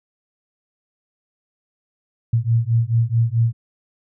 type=beating tone pair; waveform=sine; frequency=113.4 / 118 Hz; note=A#2 / A#2; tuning=-47 / +22 cents; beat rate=4.6 Hz; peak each=-18 dBFS; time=2.33-3.53 s; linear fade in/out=5 ms; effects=none